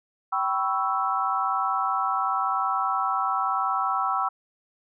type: chord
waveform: sine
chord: C# half-diminished seventh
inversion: second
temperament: equal with one note detuned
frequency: 772.8 / 987.8 / 1108.7 / 1318.5 Hz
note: G5 / B5 / C#6 / E6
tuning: -25 / 0 / 0 / 0 cents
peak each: -28 / -30 / -29 / -26 dBFS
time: 0.32-4.29 s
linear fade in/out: 10 ms
effects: none